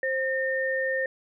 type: tone pair together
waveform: sine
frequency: 527 / 1823.5 Hz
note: C5 / A#6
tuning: +12 / -39 cents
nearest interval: octave + major sixth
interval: 2149 cents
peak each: -27 dBFS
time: 0.03-1.06 s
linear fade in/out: 2 ms
effects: none